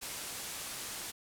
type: low-pass noise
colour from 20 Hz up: white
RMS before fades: -42 dBFS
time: 0.01-1.12 s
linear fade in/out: 20 ms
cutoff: 12000 Hz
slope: 24 dB/octave
effects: none